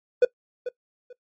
triangle tone with echo, 493.9 Hz, B4, in tune, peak -10 dBFS, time 0.22-0.25 s, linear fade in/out 5 ms, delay 440 ms, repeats 2, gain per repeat -14 dB, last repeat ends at 1.13 s, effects noise-tail reverb RT60 0.1 s tail -20 dB re dry + MP3 32 kbps

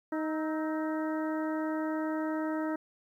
harmonic tone with a mistuned harmonic, 312.4 Hz, D#4, 7 cents sharp, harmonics 1 / 2 / 3 / 4 / 5 / 6, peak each -31 / -37 / -41 / -43 / -45 / -47 dBFS, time 0.12-2.76 s, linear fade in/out 5 ms, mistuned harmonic 4, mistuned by +63 cents, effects 11-bit

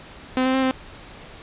sawtooth tone with pitch steps, 257.2 / 260.6 / 264.4 / 260.6 Hz, C4 / C4 / C4 / C4, -30 / -7 / +18 / -7 cents, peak -14 dBFS, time 0.37-0.71 s, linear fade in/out 0 ms, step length 85 ms, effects pink hiss -42 dBFS RMS until 1.42 s + resampled to 8000 Hz

